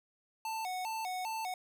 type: tone with vibrato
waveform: square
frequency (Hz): 809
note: G#5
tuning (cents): -46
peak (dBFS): -36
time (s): 0.45-1.54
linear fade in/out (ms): 2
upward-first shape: square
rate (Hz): 2.5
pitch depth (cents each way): 160
effects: none